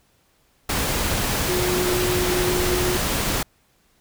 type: tone in noise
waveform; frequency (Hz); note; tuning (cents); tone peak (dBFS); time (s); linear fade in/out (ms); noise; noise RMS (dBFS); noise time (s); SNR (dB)
sine; 360.8; F#4; -44; -22; 1.48-2.97; 5; pink; -23; 0.69-3.43; -2
effects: pink hiss -62 dBFS RMS until 4 s